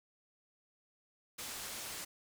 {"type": "low-pass noise", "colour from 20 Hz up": "white", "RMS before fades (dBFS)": -44, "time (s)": [1.38, 2.05], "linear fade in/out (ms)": 10, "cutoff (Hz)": 11000, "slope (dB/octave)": 12, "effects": []}